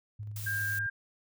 sine tone with tremolo, 105 Hz, G#2, 19 cents sharp, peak -36 dBFS, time 0.19-0.87 s, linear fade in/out 10 ms, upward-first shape square, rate 12 Hz, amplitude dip 25%
blue noise, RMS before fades -42 dBFS, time 0.36-0.79 s, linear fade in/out 2 ms
sine tone, 1600 Hz, G6, 35 cents sharp, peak -30 dBFS, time 0.46-0.9 s, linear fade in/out 10 ms
effects none

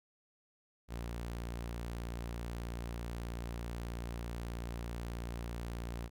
sawtooth tone, 58.4 Hz, A#1, 4 cents sharp, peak -35 dBFS, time 0.88-6.1 s, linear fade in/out 50 ms, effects none

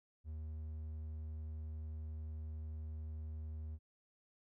triangle tone, 77.8 Hz, D#2, in tune, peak -40 dBFS, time 0.24-3.79 s, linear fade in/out 50 ms, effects none

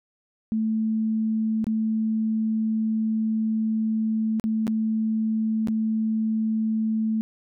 sine tone with dropouts, 220 Hz, A3, in tune, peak -21 dBFS, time 0.52-7.21 s, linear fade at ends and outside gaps 0 ms, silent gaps 1.643-1.668 / 4.398-4.44 / 4.669-4.678 / 5.673-5.684 s, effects none

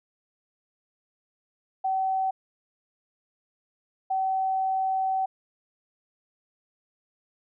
sine tone bursts at uneven times, 763 Hz, G5, 47 cents flat, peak -23 dBFS, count 2, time 1.84-2.31 / 4.1-5.26 s, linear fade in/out 10 ms, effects none

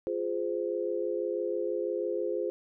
sine chord, F minor, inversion none, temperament equal with one note detuned, 349.2 / 415.3 / 516.9 Hz, F4 / Ab4 / C5, 0 / 0 / -21 cents, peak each -33 dBFS, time 0.07-2.5 s, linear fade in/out 0 ms, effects none

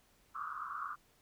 pink band-pass noise, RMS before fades -42 dBFS, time 0.34-0.96 s, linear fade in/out 20 ms, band 1100 to 1400 Hz, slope 96 dB/octave, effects pink hiss -69 dBFS RMS until 1.21 s

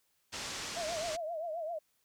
white low-pass noise, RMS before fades -41 dBFS, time 0.32-1.17 s, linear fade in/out 20 ms, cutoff 7000 Hz, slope 24 dB/octave
sine tone with vibrato, 654 Hz, E5, 14 cents flat, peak -35 dBFS, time 0.76-1.79 s, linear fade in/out 10 ms, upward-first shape triangle, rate 7.6 Hz, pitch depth 140 cents each way
effects white hiss -75 dBFS RMS until 2.04 s

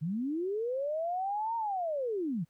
sine linear two-way sweep, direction up then down, 143.8 to 932 to 143.8 Hz, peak -30 dBFS, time 0.01-2.45 s, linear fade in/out 20 ms, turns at 1.56 s, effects pink hiss -75 dBFS RMS until 2.49 s

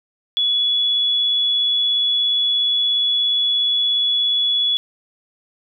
sine tone with amplitude modulation, 3398 Hz, G#7, 39 cents sharp, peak -14 dBFS, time 0.37-4.77 s, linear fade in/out 0 ms, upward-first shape sine, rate 117 Hz, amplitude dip 25%, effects none

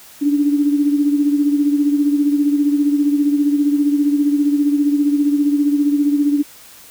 sine beating tone pair, 288 / 303 Hz, D4 / D#4, -34 / -46 cents, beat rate 15 Hz, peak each -13 / -21 dBFS, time 0.21-6.43 s, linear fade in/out 20 ms, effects white hiss -42 dBFS RMS until 6.9 s

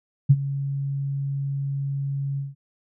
sine tone with ADSR envelope, 138.9 Hz, C#3, 4 cents sharp, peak -8 dBFS, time 0.29-2.55 s, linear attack 16 ms, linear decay 46 ms, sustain -16 dB, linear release 170 ms, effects none

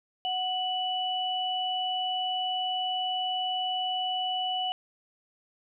sine tone pair together, 740 / 2960 Hz, F#5 / F#7, 0 / 0 cents, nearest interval 2 octaves, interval 2400 cents, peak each -30 / -30 dBFS, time 0.25-4.72 s, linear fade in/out 0 ms, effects none

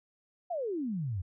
sine exponential sweep, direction down, 740 to 84.6 Hz, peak -31 dBFS, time 0.5-1.22 s, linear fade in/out 10 ms, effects none

